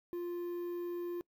triangle tone with quantisation, 349.2 Hz, F4, in tune, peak -34 dBFS, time 0.13-1.21 s, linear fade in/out 0 ms, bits 10, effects noise-tail reverb RT60 0.1 s tail -24 dB re dry

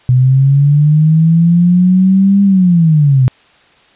sine linear two-way sweep, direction up then down, 124.7 to 200.6 to 124.7 Hz, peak -5 dBFS, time 0.09-3.28 s, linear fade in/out 0 ms, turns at 2.43 s, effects white hiss -47 dBFS RMS until 3.95 s + resampled to 8000 Hz

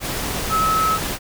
sine tone in noise, 1294 Hz, E6, 32 cents flat, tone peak -16 dBFS, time 0.49-0.99 s, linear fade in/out 50 ms, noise pink, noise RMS -25 dBFS, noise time 0-1.19 s, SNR +6 dB, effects none

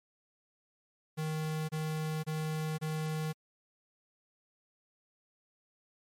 square tone bursts, 156.2 Hz, D#3, 7 cents sharp, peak -33 dBFS, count 4, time 1.17-3.331 s, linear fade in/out 20 ms, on 520 ms, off 27 ms, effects MP3 64 kbps

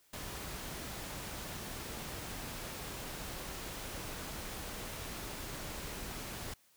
pink noise, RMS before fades -43 dBFS, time 0.13-6.54 s, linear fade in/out 5 ms, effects white hiss -68 dBFS RMS until 6.76 s

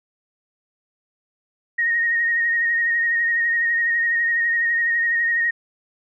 sine tone with vibrato, 1864.7 Hz, A#6, in tune, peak -17 dBFS, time 1.78-5.51 s, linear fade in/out 10 ms, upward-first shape sine, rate 12 Hz, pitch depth 27 cents each way, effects none

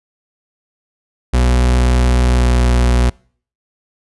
40% pulse tone with pitch glide, 61.74 to 61.03 Hz, B1 to B1, 0 to -20 cents, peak -9 dBFS, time 1.33-3.1 s, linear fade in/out 10 ms, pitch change -20 cents, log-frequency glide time 2.21-2.61 s, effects noise-tail reverb RT60 0.5 s tail -26 dB re dry + resampled to 24000 Hz

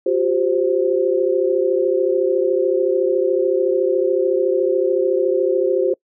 sine chord, F suspended second, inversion none, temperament equal with one note detuned, 358.2 / 392 / 523.3 Hz, F4 / G4 / C5, +44 / 0 / 0 cents, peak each -19 dBFS, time 0.06-5.94 s, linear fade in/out 5 ms, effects noise-tail reverb RT60 0.1 s tail -25 dB re dry

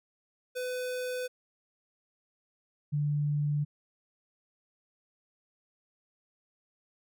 square / sine tone pair in turn, 502 / 146.94 Hz, B4 / D3, +28 / +1 cents, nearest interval octave + major sixth, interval 2127 cents, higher first, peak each -33 / -26 dBFS, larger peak second, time 0.55-1.28 / 2.92-3.65 s, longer neither, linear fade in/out 20 ms, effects none

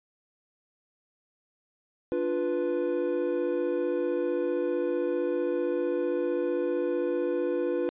triangle chord, B diminished, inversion first, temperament equal, 293.7 / 349.2 / 493.9 Hz, D4 / F4 / B4, 0 / 0 / 0 cents, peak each -31 / -27 / -27 dBFS, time 2.12-7.89 s, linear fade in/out 0 ms, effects resampled to 8000 Hz

